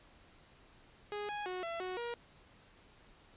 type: tone with pitch steps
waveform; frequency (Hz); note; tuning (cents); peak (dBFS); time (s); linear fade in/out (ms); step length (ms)
sawtooth; 414.1 / 829 / 366.4 / 672 / 368.5 / 474.5; G#4 / G#5 / F#4 / E5 / F#4 / A#4; -5 / -3 / -17 / +33 / -7 / +31; -34; 1.12-2.14; 0; 170
effects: pink hiss -62 dBFS RMS until 3.36 s + resampled to 8000 Hz